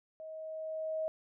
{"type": "tone with level ramp", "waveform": "sine", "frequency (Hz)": 633, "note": "D#5", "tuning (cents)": 30, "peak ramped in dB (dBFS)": [-43, -31], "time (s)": [0.2, 1.08], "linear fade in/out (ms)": 0, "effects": []}